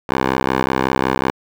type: tone with band-pass filter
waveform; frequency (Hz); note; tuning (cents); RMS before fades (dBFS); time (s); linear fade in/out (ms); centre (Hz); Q
10% pulse; 65.41; C2; 0; -18; 0.09-1.31; 5; 920; 0.73
effects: none